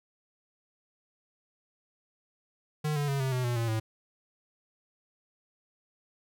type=tone with pitch steps; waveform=square; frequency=151.7 / 145.02 / 138.63 / 132.52 / 126.68 / 121.1 / 115.77 / 110.67 Hz; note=D#3 / D3 / C#3 / C3 / B2 / B2 / A#2 / A2; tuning=-44 / -22 / 0 / +22 / +44 / -34 / -11 / +11 cents; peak=-28 dBFS; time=2.84-3.8 s; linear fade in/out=10 ms; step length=120 ms; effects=none